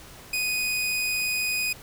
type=tone; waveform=sawtooth; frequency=2489 Hz; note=D#7; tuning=in tune; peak=-21 dBFS; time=0.33-1.73 s; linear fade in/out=5 ms; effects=pink hiss -46 dBFS RMS until 1.82 s